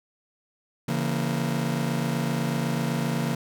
40% pulse chord, A# diminished, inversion first, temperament just, 139.85 / 167.82 / 233.1 Hz, C#3 / E3 / A#3, +16 / +31 / 0 cents, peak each -28 dBFS, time 0.88-3.35 s, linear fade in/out 5 ms, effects none

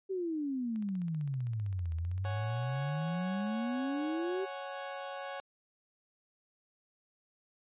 sine exponential two-way sweep, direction down then up, 392 to 80.1 to 392 Hz, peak -32 dBFS, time 0.09-4.46 s, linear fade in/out 20 ms, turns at 1.94 s
click train, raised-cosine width 0.3 ms, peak -40 dBFS, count 43, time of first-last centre 0.76-3.47 s, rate 15.5 Hz
30% pulse chord, C# suspended fourth, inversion none, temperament equal, 554.4 / 740 / 830.6 Hz, C#5 / F#5 / G#5, 0 / 0 / 0 cents, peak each -39 / -42 / -43 dBFS, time 2.25-5.4 s, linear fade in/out 0 ms
effects resampled to 8000 Hz

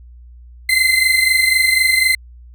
35% pulse tone pair together, 2052 / 2076 Hz, C7 / C7, -34 / -14 cents, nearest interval unison, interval 20 cents, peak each -13 dBFS, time 0.69-2.15 s, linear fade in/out 5 ms, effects added 60 Hz sine -37 dBFS peak until 2.54 s

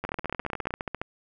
two click trains, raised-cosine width 0.5 ms, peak -17 / -15 dBFS, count 14 / 15, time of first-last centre 0.04-0.707 / 0.05-1.016 s, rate 19.5 / 14.5 Hz, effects none

